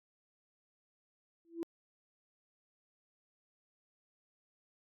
sine tone with exponential growth, 334.7 Hz, E4, 26 cents sharp, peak -30 dBFS, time 1.45-1.63 s, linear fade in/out 0 ms, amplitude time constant 38 ms, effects tanh soft clip ceiling -29 dBFS + AAC 64 kbps

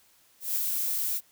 violet noise with ADSR envelope, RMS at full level -27 dBFS, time 0.4-1.21 s, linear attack 160 ms, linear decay 25 ms, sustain -2 dB, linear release 48 ms, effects white hiss -62 dBFS RMS until 1.31 s

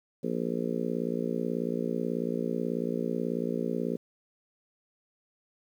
harmonic tone, 58.27 Hz, A#1, in tune, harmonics 3 / 4 / 5 / 6 / 7 / 8 / 9, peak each -35 / -33 / -37 / -39 / -35 / -36 / -40 dBFS, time 0.23-3.97 s, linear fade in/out 10 ms, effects 10-bit

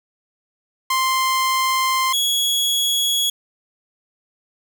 sawtooth tone pair in turn, 1046.5 / 3345 Hz, C6 / G#7, 0 / +12 cents, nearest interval octave + minor sixth, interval 2012 cents, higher second, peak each -13 / -14 dBFS, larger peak first, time 0.9-2.13 / 2.13-3.3 s, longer first, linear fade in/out 5 ms, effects none

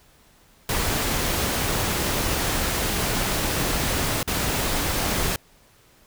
pink noise with dropouts, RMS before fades -24 dBFS, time 0.69-5.36 s, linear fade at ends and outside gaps 2 ms, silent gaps 4.23-4.276 s, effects pink hiss -56 dBFS RMS until 6.06 s

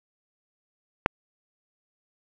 click, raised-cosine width 0.5 ms, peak -3 dBFS, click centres 1.061 s, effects none

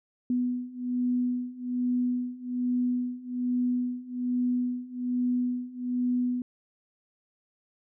sine beating tone pair, 246.9 / 248.1 Hz, B3 / B3, 0 / +8 cents, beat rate 1.2 Hz, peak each -30 / -28 dBFS, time 0.3-6.42 s, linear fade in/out 2 ms, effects none

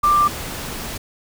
sine tone in noise, 1183 Hz, D6, 12 cents sharp, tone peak -12 dBFS, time 0.03-0.28 s, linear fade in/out 10 ms, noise pink, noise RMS -29 dBFS, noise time 0.03-0.98 s, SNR +14 dB, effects none

